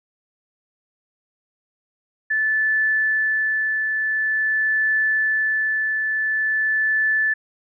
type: tone with tremolo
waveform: sine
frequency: 1746 Hz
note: A6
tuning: 14 cents flat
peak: -16 dBFS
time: 2.3-7.34 s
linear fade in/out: 10 ms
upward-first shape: triangle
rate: 0.47 Hz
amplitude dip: 35%
effects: none

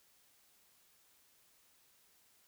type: silence
effects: white hiss -69 dBFS RMS until 2.47 s

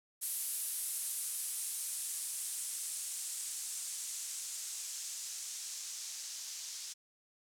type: noise with low-pass filter sweep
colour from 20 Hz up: violet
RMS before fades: -41 dBFS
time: 0.21-6.94 s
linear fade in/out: 20 ms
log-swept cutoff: 11000 to 5900 Hz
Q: 1.7
effects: none

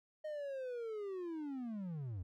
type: linear sweep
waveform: triangle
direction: down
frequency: 622.3 to 82.41 Hz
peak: -38 dBFS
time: 0.24-2.23 s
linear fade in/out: 10 ms
effects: none

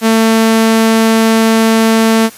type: tone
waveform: sawtooth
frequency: 223.8 Hz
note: A3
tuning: 30 cents sharp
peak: -3 dBFS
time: 0.01-2.3 s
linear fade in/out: 50 ms
effects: white hiss -35 dBFS RMS until 2.37 s + resampled to 32000 Hz

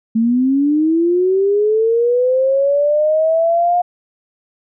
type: linear sweep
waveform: sine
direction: up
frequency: 220 to 715 Hz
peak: -11 dBFS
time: 0.15-3.82 s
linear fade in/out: 10 ms
effects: none

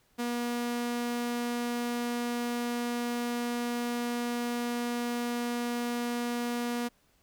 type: tone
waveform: sawtooth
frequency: 239.9 Hz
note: A#3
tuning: 50 cents sharp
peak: -26 dBFS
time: 0.18-6.89 s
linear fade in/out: 20 ms
effects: pink hiss -68 dBFS RMS until 7.22 s

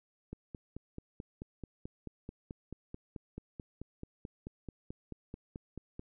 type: click train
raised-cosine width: 3 ms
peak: -29 dBFS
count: 27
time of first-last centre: 0.33-5.994 s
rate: 4.59 Hz
effects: none

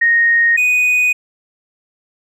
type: tone pair in turn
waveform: sine / triangle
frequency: 1862 / 2485 Hz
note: A#6 / D#7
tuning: -2 / -3 cents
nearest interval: perfect fourth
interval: 499 cents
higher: second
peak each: -9 dBFS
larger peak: neither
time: 0.01-0.57 / 0.57-1.13 s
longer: neither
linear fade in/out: 10 ms
effects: none

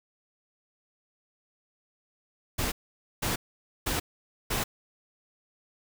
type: noise bursts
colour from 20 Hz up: pink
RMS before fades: -29 dBFS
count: 4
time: 2.58-4.64 s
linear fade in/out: 10 ms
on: 140 ms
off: 500 ms
effects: none

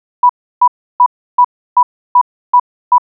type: tone bursts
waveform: sine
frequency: 984 Hz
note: B5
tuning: 7 cents flat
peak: -3 dBFS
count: 8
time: 0.23-2.982 s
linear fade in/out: 5 ms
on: 64 ms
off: 320 ms
effects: none

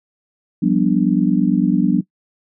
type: chord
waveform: sine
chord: G dominant seventh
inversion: third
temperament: just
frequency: 176.4 / 196 / 245 / 294 Hz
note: F3 / G3 / B3 / D4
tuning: +18 / 0 / -14 / +2 cents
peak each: -18 dBFS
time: 0.62-2.01 s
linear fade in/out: 10 ms
effects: noise-tail reverb RT60 0.1 s tail -19 dB re dry

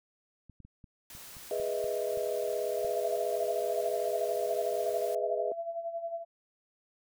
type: clicks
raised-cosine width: 5 ms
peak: -39 dBFS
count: 10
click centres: 0.497 / 0.603 / 0.65 / 0.842 / 1.151 / 1.368 / 1.599 / 1.843 / 2.174 / 2.847 s
type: noise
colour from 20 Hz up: white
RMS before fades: -48 dBFS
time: 1.1-5.15 s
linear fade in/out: 2 ms
type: chord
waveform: sine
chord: E major seventh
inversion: first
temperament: equal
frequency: 415.3 / 493.9 / 622.3 / 659.3 Hz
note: G#4 / B4 / D#5 / E5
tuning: 0 / 0 / 0 / 0 cents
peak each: -35 / -35 / -34 / -38 dBFS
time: 1.51-5.52 s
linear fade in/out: 2 ms
type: tone with tremolo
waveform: sine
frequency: 673 Hz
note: E5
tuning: 36 cents sharp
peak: -31 dBFS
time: 2.76-6.25 s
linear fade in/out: 50 ms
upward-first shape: sine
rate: 11 Hz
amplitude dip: 65%
effects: none

